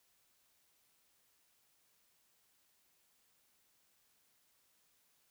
silence, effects white hiss -74 dBFS RMS until 5.3 s

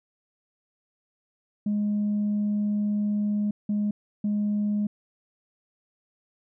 sine tone bursts at uneven times, 207.7 Hz, G#3, in tune, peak -21 dBFS, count 3, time 1.66-3.51 / 3.69-3.91 / 4.24-4.87 s, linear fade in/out 5 ms, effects tanh soft clip ceiling -20 dBFS

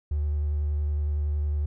triangle tone with hard clipping, 74.1 Hz, D2, 16 cents sharp, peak -24 dBFS, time 0.11-1.66 s, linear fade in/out 5 ms, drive 4 dB, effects none

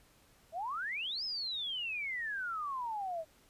sine exponential two-way sweep, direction up then down, 622.3 to 5274 to 622.3 Hz, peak -35 dBFS, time 0.52-3.25 s, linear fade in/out 50 ms, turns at 1.24 s, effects pink hiss -65 dBFS RMS until 3.49 s + resampled to 32000 Hz

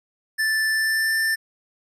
square tone with pitch glide, 1760 to 1780.5 Hz, A6 to A6, 0 to +20 cents, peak -20 dBFS, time 0.38-1.36 s, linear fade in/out 20 ms, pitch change +20 cents, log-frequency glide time 0.69-1.19 s, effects resampled to 32000 Hz

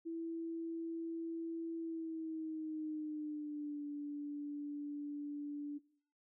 sine tone with pitch glide, 330.4 to 291 Hz, E4 to D4, +4 to -16 cents, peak -39 dBFS, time 0.05-5.79 s, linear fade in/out 20 ms, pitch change -220 cents, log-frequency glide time 1.77-3.85 s, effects noise-tail reverb RT60 0.5 s tail -19 dB re dry

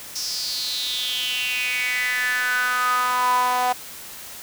sawtooth tone with high-pass filter sweep, 249.4 Hz, B3, 17 cents sharp, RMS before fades -23 dBFS, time 0.15-3.73 s, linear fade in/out 10 ms, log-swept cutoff 5500 to 800 Hz, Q 7.1, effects white hiss -38 dBFS RMS until 4.42 s

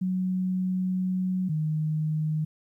sine tone pair in turn, 185 / 154.85 Hz, F#3 / D#3, 0 / -8 cents, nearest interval minor third, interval 308 cents, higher first, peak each -24 dBFS, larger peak neither, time 0.01-1.49 / 1.49-2.45 s, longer first, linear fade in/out 10 ms, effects 11-bit

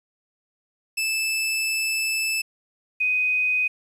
sawtooth / sine tone pair in turn, 2629 / 2501 Hz, E7 / D#7, -5 / +8 cents, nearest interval minor second, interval 87 cents, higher first, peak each -19 dBFS, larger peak neither, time 0.97-2.42 / 3-3.68 s, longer first, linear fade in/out 10 ms, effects resampled to 32000 Hz + 9-bit

